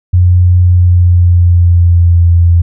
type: tone with pitch glide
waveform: sine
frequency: 89.5 to 85.61 Hz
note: F2 to F2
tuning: +43 to -34 cents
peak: -3 dBFS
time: 0.13-2.62 s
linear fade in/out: 10 ms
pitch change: -77 cents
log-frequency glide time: 0.62-2.27 s
effects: none